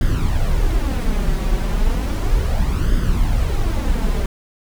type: noise with flanger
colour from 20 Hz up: brown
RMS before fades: -17 dBFS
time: 0.01-4.26 s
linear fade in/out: 2 ms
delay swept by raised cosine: 0.6 to 5.3 ms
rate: 0.34 Hz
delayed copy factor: +0.6
effects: none